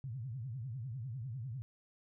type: tone with vibrato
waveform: sine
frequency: 122.4 Hz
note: B2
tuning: 15 cents flat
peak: -39 dBFS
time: 0.04-1.62 s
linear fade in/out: 0 ms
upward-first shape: triangle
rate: 10 Hz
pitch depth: 280 cents each way
effects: none